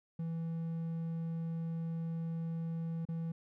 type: tone with dropouts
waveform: triangle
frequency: 164.81 Hz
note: E3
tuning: in tune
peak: -33 dBFS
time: 0.19-3.32 s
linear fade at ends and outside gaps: 5 ms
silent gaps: 3.053-3.087 s
effects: none